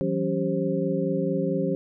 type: tone cluster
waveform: sine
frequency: 164.4 / 188.9 / 277.5 / 390.9 / 529 Hz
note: E3 / F#3 / C#4 / G4 / C5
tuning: -4 / +36 / +2 / -5 / +19 cents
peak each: -29 dBFS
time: 0.01-1.75 s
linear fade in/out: 0 ms
effects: none